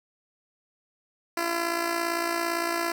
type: tone with amplitude modulation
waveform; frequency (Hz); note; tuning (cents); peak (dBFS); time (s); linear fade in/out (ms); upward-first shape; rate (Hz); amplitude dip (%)
10% pulse; 339; E4; +49; -15; 1.37-2.92; 5; sine; 57.7; 55
effects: none